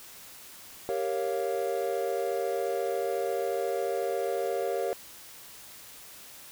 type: chord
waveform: triangle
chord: G half-diminished seventh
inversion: none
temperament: equal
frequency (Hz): 392 / 466.2 / 554.4 / 698.5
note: G4 / Bb4 / Db5 / F5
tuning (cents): 0 / 0 / 0 / 0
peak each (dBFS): -31 / -30 / -31 / -33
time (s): 0.89-4.93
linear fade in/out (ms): 0
effects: white hiss -48 dBFS RMS until 6.51 s